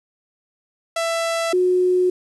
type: tone pair in turn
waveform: sawtooth / sine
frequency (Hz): 665 / 364.1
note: E5 / F#4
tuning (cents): +15 / -28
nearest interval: minor seventh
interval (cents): 1043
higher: first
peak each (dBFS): -16 / -14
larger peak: second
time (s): 0.96-1.53 / 1.53-2.1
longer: neither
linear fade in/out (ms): 5
effects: resampled to 24000 Hz + 8-bit